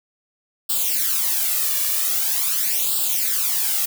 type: noise with flanger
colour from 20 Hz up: blue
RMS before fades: -21 dBFS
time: 0.69-3.86 s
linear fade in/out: 10 ms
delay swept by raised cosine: 0.24 to 1.74 ms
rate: 0.44 Hz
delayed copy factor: +0.8
effects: none